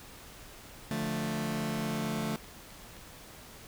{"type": "chord", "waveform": "sawtooth", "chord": "D minor", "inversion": "none", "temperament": "just", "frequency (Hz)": [146.83, 176.2, 220.2], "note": ["D3", "F3", "A3"], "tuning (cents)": [0, 16, 2], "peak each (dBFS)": [-33, -34, -29], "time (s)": [0.91, 2.36], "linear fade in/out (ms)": 0}
{"type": "click train", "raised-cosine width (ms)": 0.2, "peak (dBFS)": -34, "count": 5, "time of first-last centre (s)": [1.92, 2.967], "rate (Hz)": 3.82}
{"effects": ["pink hiss -50 dBFS RMS until 3.67 s"]}